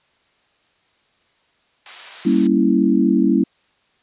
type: high-pass noise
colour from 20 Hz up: white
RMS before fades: -34 dBFS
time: 1.86-2.47 s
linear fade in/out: 0 ms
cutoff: 730 Hz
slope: 12 dB/octave
type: chord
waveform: sine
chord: G diminished seventh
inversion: none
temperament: equal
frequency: 196 / 233.1 / 277.2 / 329.6 Hz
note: G3 / Bb3 / Db4 / Fb4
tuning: 0 / 0 / 0 / 0 cents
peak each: -18 dBFS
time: 2.25-3.44 s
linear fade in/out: 10 ms
effects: white hiss -61 dBFS RMS until 4.02 s + resampled to 8000 Hz